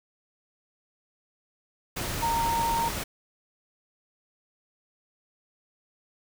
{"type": "tone in noise", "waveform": "sine", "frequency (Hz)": 924, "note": "A#5", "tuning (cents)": -16, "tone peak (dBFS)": -24, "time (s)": [2.22, 2.89], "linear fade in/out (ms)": 10, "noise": "pink", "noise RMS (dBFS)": -32, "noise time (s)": [1.96, 3.04], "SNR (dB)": 5, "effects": []}